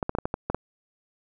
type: clicks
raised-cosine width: 1 ms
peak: -12 dBFS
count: 8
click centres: 0.028 / 0.094 / 0.151 / 0.186 / 0.255 / 0.341 / 0.5 / 0.546 s
effects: none